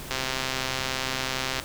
click train, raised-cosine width 0.2 ms, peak -10 dBFS, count 196, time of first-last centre 0.11-1.599 s, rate 131 Hz, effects pink hiss -39 dBFS RMS until 1.64 s

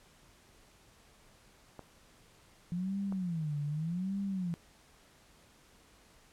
clicks, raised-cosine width 1 ms, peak -31 dBFS, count 2, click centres 1.793 / 3.124 s
sine tone with vibrato, 170 Hz, F3, 46 cents flat, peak -32 dBFS, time 2.72-4.54 s, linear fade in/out 0 ms, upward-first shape sine, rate 0.84 Hz, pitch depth 270 cents each way
effects pink hiss -62 dBFS RMS until 6.32 s + low-pass 11000 Hz 12 dB/octave

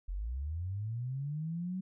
sine linear sweep, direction up, 41.2 to 190 Hz, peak -34 dBFS, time 0.08-1.81 s, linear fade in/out 10 ms, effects none

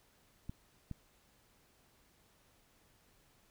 clicks, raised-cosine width 5 ms, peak -29 dBFS, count 2, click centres 0.495 / 0.913 s, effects pink hiss -69 dBFS RMS until 3.5 s

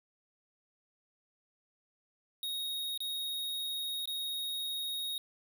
square tone with dropouts, 3753 Hz, A#7, 11 cents sharp, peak -35 dBFS, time 2.43-5.18 s, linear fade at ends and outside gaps 1 ms, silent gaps 2.976-3.004 / 4.056-4.075 s, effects none

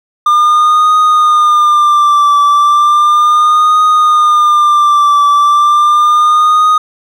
triangle tone with vibrato, 1200 Hz, D6, 37 cents sharp, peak -3 dBFS, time 0.26-6.78 s, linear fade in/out 5 ms, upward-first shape triangle, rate 0.35 Hz, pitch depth 62 cents each way, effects none

